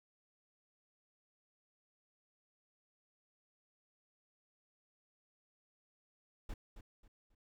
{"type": "noise with echo", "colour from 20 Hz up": "brown", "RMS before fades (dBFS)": -42, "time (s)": [6.49, 6.54], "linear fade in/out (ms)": 5, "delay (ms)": 270, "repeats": 3, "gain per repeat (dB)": -10, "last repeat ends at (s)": 7.35, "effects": []}